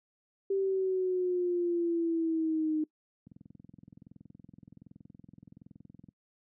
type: exponential sweep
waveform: sine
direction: down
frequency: 392 to 307.3 Hz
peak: -26 dBFS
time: 0.5-2.84 s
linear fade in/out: 5 ms
type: click train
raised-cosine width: 5 ms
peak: -32 dBFS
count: 61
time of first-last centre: 3.27-6.087 s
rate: 21.3 Hz
effects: noise-tail reverb RT60 0.1 s tail -22 dB re dry + high-pass 200 Hz 12 dB/octave